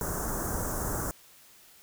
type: band-stop noise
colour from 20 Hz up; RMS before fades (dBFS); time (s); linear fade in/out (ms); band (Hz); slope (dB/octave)
pink; -32; 0.01-1.11; 0; 1600 to 6000; 48
effects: white hiss -56 dBFS RMS until 1.82 s